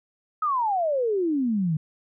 sine exponential sweep, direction down, 1293 to 149.2 Hz, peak -21 dBFS, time 0.42-1.77 s, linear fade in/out 5 ms, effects none

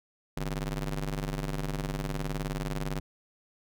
sawtooth ring-modulated tone, 98.4 Hz, G2, 7 cents sharp, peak -24 dBFS, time 0.37-3 s, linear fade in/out 5 ms, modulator 59 Hz, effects none

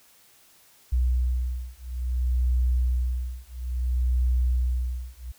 sine beating tone pair, 61.74 / 62.33 Hz, B1 / B1, 0 / +17 cents, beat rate 0.59 Hz, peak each -25 dBFS, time 0.92-5.32 s, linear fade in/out 10 ms, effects white hiss -57 dBFS RMS until 5.38 s

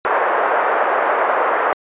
pink band-pass noise, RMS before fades -17 dBFS, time 0.05-1.73 s, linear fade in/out 0 ms, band 500 to 1600 Hz, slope 24 dB/octave, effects resampled to 8000 Hz

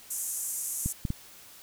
pink band-pass noise, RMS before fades -34 dBFS, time 0.1-0.93 s, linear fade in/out 10 ms, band 6600 to 13000 Hz, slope 48 dB/octave
clicks, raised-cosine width 5 ms, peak -17 dBFS, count 3, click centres 0.86 / 1.052 / 1.104 s
effects white hiss -51 dBFS RMS until 1.62 s

